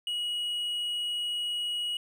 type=tone with hard clipping; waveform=sine; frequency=2907 Hz; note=F#7; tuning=31 cents flat; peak=-30 dBFS; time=0.07-1.97 s; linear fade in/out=2 ms; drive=3 dB; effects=none